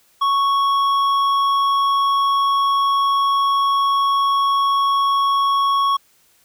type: tone with hard clipping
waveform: sine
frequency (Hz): 1108.7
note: C#6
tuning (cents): 0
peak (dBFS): -16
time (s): 0.21-5.97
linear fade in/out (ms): 10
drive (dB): 7
effects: white hiss -57 dBFS RMS until 6.44 s